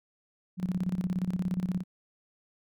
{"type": "tone with tremolo", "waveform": "sine", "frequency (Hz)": 182, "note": "F#3", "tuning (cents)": -28, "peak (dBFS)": -25, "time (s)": [0.57, 1.84], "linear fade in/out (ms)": 50, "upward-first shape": "square", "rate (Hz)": 17, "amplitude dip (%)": 75, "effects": []}